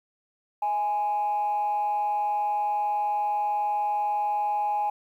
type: tone with frequency modulation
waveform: sine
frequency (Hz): 830.6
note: G#5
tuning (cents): 0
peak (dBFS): -22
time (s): 0.62-4.9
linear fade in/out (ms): 5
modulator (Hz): 188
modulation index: 0.26
effects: tanh soft clip ceiling -20 dBFS + 10-bit